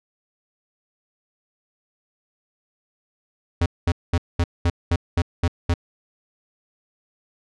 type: tone bursts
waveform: square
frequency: 85.9 Hz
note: F2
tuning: 28 cents flat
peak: -17 dBFS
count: 9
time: 3.61-5.74 s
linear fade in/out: 5 ms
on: 50 ms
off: 210 ms
effects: low-pass 6000 Hz 12 dB/octave